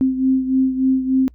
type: beating tone pair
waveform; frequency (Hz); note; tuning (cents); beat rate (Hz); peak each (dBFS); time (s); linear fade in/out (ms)
sine; 261.6 / 265; C4 / C4; 0 / +22; 3.4; -15 / -21; 0.01-1.28; 0
effects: noise-tail reverb RT60 0.1 s tail -26 dB re dry + added 60 Hz sine -43 dBFS peak until 1.34 s